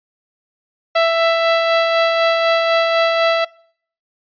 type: tone with tremolo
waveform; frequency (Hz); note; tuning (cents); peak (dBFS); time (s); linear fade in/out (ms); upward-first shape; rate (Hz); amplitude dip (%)
sawtooth; 663; E5; +10; -7; 0.95-3.45; 10; sine; 4; 30
effects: noise-tail reverb RT60 0.6 s tail -24 dB re dry + resampled to 11025 Hz